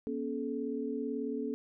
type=tone cluster; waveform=sine; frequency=239.9 / 278.2 / 431.9 Hz; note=A#3 / C#4 / A4; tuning=+50 / +6 / -32 cents; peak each=-37 / -37 / -37 dBFS; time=0.07-1.54 s; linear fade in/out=0 ms; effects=none